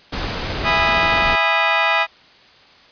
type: noise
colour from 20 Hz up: pink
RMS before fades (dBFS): -24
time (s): 0.12-1.36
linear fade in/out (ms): 10
type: chord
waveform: 20% pulse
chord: E major seventh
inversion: none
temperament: just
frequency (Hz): 659.3 / 824.1 / 988.9 / 1236.1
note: E5 / G#5 / B5 / D#6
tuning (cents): 0 / -14 / +2 / -12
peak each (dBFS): -16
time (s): 0.63-2.07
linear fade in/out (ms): 50
effects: white hiss -48 dBFS RMS until 2.91 s + resampled to 11025 Hz